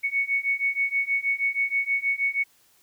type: beating tone pair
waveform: sine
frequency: 2217 / 2223.3 Hz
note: C#7 / C#7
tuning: 0 / +5 cents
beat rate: 6.3 Hz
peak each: -26 / -25 dBFS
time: 0.03-2.44 s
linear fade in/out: 20 ms
effects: white hiss -61 dBFS RMS until 2.82 s